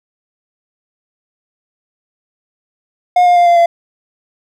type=tone with pitch steps; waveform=triangle; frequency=717 / 708.4 / 699.8 / 691.4 / 683 Hz; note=F5 / F5 / F5 / F5 / F5; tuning=+45 / +24 / +3 / -18 / -39 cents; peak=-4 dBFS; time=3.16-3.66 s; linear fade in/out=5 ms; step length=100 ms; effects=none